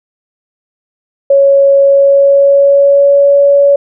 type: tone with pitch glide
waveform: sine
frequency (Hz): 554.4 to 564.4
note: C#5 to C#5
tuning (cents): 0 to +31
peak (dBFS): -3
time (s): 1.3-3.76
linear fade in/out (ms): 5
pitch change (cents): +31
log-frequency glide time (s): 1.8-3.37
effects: none